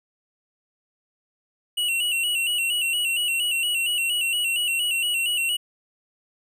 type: tone with vibrato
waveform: square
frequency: 2821 Hz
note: F7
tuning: 17 cents sharp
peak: -22 dBFS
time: 1.77-5.57 s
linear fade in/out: 10 ms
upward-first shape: square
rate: 4.3 Hz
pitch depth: 60 cents each way
effects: none